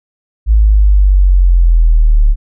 sine linear sweep, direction down, 54.4 to 35.67 Hz, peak -4 dBFS, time 0.46-2.36 s, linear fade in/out 50 ms, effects none

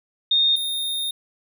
sine / square tone pair in turn, 3677 / 3677 Hz, A#7 / A#7, -24 / -24 cents, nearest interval unison, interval 0 cents, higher neither, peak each -15 / -24 dBFS, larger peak first, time 0.31-0.56 / 0.56-1.11 s, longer second, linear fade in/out 5 ms, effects none

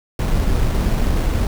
brown noise with sample-and-hold, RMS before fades -17 dBFS, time 0.19-1.47 s, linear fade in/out 2 ms, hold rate 4900 Hz, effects none

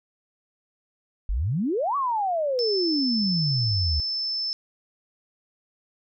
sine exponential two-way sweep, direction up then down, 42.2 to 1159 to 71.1 Hz, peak -22 dBFS, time 1.29-4 s, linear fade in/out 0 ms, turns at 1.96 s
sine tone, 5274 Hz, E8, in tune, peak -25 dBFS, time 2.59-4.53 s, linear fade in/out 0 ms
effects none

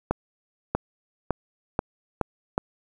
accelerating click train, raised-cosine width 1 ms, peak -8 dBFS, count 6, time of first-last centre 0.11-2.579 s, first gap 640 ms, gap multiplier 0.87, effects 8-bit

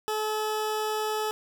20% pulse tone, 430 Hz, A4, 40 cents flat, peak -22 dBFS, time 0.08-1.31 s, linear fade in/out 0 ms, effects none

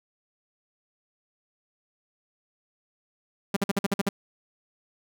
sawtooth tone bursts, 199.1 Hz, G3, 27 cents sharp, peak -17 dBFS, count 8, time 3.54-4.09 s, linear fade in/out 5 ms, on 25 ms, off 50 ms, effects none

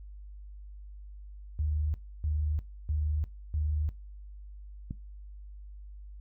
sine tone bursts, 75.6 Hz, D#2, 49 cents flat, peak -27 dBFS, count 4, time 1.59-3.89 s, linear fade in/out 0 ms, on 350 ms, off 300 ms
click, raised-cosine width 5 ms, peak -24 dBFS, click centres 4.909 s
effects noise-tail reverb RT60 0.2 s tail -17 dB re dry + added 50 Hz sine -43 dBFS peak until 6.2 s

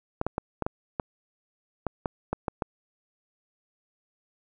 clicks, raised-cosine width 1 ms, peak -13 dBFS, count 11, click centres 0.214 / 0.266 / 0.381 / 0.623 / 0.665 / 0.998 / 1.867 / 2.058 / 2.33 / 2.482 / 2.622 s, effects none

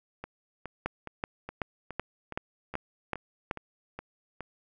two click trains, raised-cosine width 0.5 ms, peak -23 / -15 dBFS, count 11 / 8, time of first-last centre 0.24-4.407 / 0.86-3.512 s, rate 2.4 / 2.64 Hz, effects none

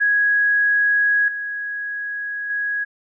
sine tone with level steps, 1661.2 Hz, G#6, in tune, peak -14 / -24 / -20 dBFS, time 0-2.85 s, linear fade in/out 20 ms, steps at 1.28 / 2.5 s, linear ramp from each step 2 ms, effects none

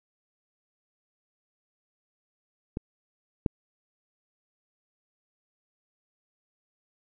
clicks, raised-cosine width 3 ms, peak -18 / -11 dBFS, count 2, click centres 2.771 / 3.462 s, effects none

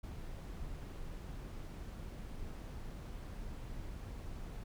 brown noise, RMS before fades -45 dBFS, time 0.03-4.64 s, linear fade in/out 10 ms, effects none

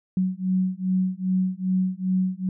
sine beating tone pair, 184.8 / 187.3 Hz, F#3 / F#3, -2 / +21 cents, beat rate 2.5 Hz, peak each -24 dBFS, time 0.17-2.49 s, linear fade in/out 2 ms, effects none

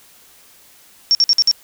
sine tone bursts, 5500 Hz, F8, 27 cents flat, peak -9 dBFS, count 5, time 1.11-1.513 s, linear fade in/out 0 ms, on 39 ms, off 52 ms, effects white hiss -48 dBFS RMS until 1.63 s

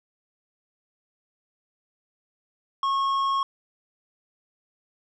triangle tone with tanh clipping, 1092 Hz, C#6, 26 cents flat, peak -23 dBFS, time 2.83-3.43 s, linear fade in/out 2 ms, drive 12 dB, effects none

